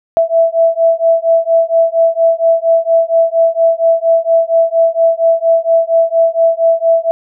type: beating tone pair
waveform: sine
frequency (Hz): 659.3 / 663.6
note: E5 / E5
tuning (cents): 0 / +11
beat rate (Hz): 4.3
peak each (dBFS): -11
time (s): 0.17-7.11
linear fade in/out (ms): 0
effects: none